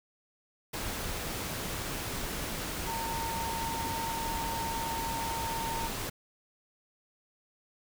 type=tone in noise; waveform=sine; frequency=913 Hz; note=A#5; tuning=36 cents flat; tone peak=-34 dBFS; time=2.87-5.88 s; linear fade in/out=10 ms; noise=pink; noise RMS=-36 dBFS; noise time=0.73-6.1 s; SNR=-1 dB; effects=none